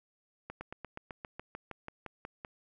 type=slowing click train; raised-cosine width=0.5 ms; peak=-26 dBFS; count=14; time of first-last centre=0.5-2.448 s; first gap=110 ms; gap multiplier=1.05; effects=none